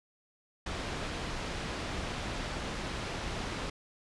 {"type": "low-pass noise", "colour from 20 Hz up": "pink", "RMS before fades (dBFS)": -37, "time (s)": [0.66, 3.7], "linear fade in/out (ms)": 5, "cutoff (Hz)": 4700, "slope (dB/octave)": 12, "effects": ["resampled to 24000 Hz"]}